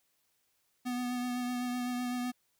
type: tone with vibrato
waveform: square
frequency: 246.9 Hz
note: B3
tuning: in tune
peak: -33 dBFS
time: 0.85-2.32 s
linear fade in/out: 20 ms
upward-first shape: triangle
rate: 7.9 Hz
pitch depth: 22 cents each way
effects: white hiss -75 dBFS RMS until 2.59 s